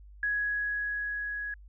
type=tone with level ramp; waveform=sine; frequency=1670 Hz; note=G#6; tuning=9 cents sharp; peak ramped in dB=-26 to -33 dBFS; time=0.23-1.54 s; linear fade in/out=2 ms; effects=added 50 Hz sine -48 dBFS peak until 1.68 s